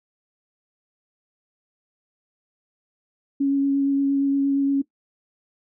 sine tone with vibrato, 277.2 Hz, C#4, in tune, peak -17 dBFS, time 3.4-4.82 s, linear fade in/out 10 ms, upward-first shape sine, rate 8.6 Hz, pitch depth 11 cents each way, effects noise-tail reverb RT60 0.1 s tail -18 dB re dry

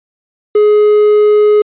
triangle tone with quantisation, 420 Hz, G#4, 19 cents sharp, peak -3 dBFS, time 0.55-1.62 s, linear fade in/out 5 ms, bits 5, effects resampled to 8000 Hz

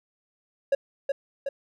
triangle tone with echo, 553 Hz, C#5, 4 cents flat, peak -16 dBFS, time 0.72-0.75 s, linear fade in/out 5 ms, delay 370 ms, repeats 2, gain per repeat -4 dB, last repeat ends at 1.49 s, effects none

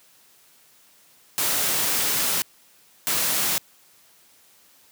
white noise bursts at uneven times, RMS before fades -23 dBFS, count 2, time 1.38-2.42 / 3.07-3.58 s, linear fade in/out 0 ms, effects white hiss -56 dBFS RMS until 4.91 s + high-pass 100 Hz 12 dB/octave

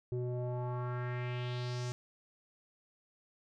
square tone with low-pass filter sweep, 123.47 Hz, B2, in tune, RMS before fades -37 dBFS, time 0.12-1.92 s, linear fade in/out 0 ms, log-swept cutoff 380 to 6800 Hz, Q 2.6, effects none

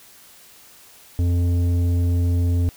triangle tone with tanh clipping, 87.31 Hz, F2, in tune, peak -18 dBFS, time 1.19-2.69 s, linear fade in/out 0 ms, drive 14 dB, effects white hiss -48 dBFS RMS until 2.76 s

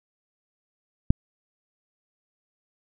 click, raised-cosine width 5 ms, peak -4 dBFS, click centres 1.105 s, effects none

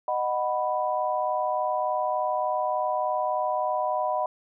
sine chord, B major, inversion first, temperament just, 617.4 / 740.8 / 987.8 Hz, D#5 / F#5 / B5, -14 / +2 / 0 cents, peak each -28 dBFS, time 0.08-4.26 s, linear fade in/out 2 ms, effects none

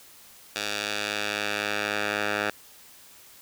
10% pulse tone with band-pass filter sweep, 103.83 Hz, G#2, in tune, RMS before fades -29 dBFS, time 0.56-2.5 s, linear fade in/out 0 ms, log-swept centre 3900 to 1700 Hz, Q 0.95, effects white hiss -51 dBFS RMS until 3.41 s

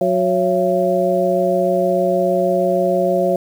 harmonic tone with a mistuned harmonic, 183.4 Hz, F#3, 15 cents flat, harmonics 1 / 2 / 3 / 4, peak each -22 / -20 / -17 / -19 dBFS, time 0.01-3.36 s, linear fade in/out 2 ms, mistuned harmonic 4, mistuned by -140 cents, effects 7-bit

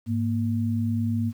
sine tone pair together, 103.83 / 233.1 Hz, G#2 / A#3, 0 / 0 cents, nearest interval octave + major second, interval 1400 cents, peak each -25 dBFS, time 0.06-1.33 s, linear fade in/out 50 ms, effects 9-bit

